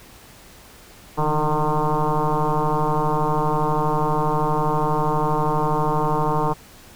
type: tone with frequency modulation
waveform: sine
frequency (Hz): 452.8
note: A4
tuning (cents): +50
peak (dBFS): -17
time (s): 1.17-6.54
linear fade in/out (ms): 20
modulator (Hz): 153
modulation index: 4.3
effects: pink hiss -46 dBFS RMS until 6.95 s